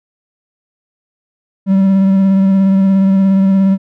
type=tone with vibrato; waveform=triangle; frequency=193.2 Hz; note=G3; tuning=25 cents flat; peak=-5 dBFS; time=1.66-3.78 s; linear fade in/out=50 ms; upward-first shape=sine; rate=17 Hz; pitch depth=20 cents each way; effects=none